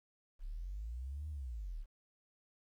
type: linear two-way sweep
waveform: sine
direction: up then down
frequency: 31.04 to 77.78 to 31.04 Hz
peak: -39 dBFS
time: 0.39-1.86 s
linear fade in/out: 50 ms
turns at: 1.29 s
effects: tanh soft clip ceiling -35 dBFS + 12-bit